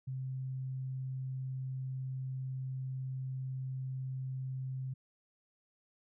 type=tone; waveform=sine; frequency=131 Hz; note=C3; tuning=2 cents sharp; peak=-36 dBFS; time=0.07-4.94 s; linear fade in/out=10 ms; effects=none